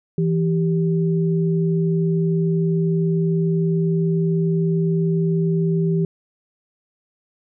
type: tone pair together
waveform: sine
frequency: 164.99 / 392 Hz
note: E3 / G4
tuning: +2 / 0 cents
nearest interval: octave + minor third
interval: 1498 cents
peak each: -17 / -23 dBFS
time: 0.18-6.05 s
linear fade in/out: 2 ms
effects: none